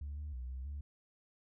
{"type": "tone with pitch steps", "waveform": "sine", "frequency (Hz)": [72, 74.4, 62.2, 64.7, 71.9], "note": ["D2", "D2", "B1", "C2", "D2"], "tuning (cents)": [-34, 23, 13, -19, -36], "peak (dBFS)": -38, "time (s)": [0.01, 0.81], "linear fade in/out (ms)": 5, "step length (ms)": 160, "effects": ["tanh soft clip ceiling -37 dBFS"]}